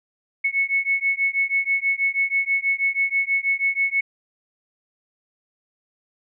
sine beating tone pair, 2200 / 2206.2 Hz, C#7 / C#7, -14 / -9 cents, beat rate 6.2 Hz, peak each -22 dBFS, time 0.44-4.01 s, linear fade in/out 10 ms, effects none

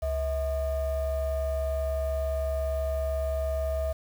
triangle ring-modulated tone, 287.1 Hz, D4, 39 cents flat, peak -21 dBFS, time 0.02-3.93 s, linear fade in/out 10 ms, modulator 356 Hz, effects 8-bit

